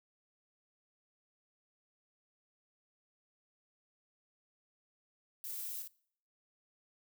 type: noise with echo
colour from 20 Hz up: violet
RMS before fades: -43 dBFS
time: 5.44-5.82 s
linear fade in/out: 0 ms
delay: 55 ms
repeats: 1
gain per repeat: -4 dB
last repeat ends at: 5.875 s
effects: noise-tail reverb RT60 0.6 s tail -23 dB re dry